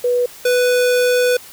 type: tone pair in turn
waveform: sine / square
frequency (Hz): 490 / 495.1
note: B4 / B4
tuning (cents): -14 / +4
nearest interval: unison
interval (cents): 18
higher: second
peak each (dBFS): -13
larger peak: neither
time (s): 0.04-0.26 / 0.45-1.37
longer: second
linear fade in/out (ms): 5
effects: white hiss -39 dBFS RMS until 1.52 s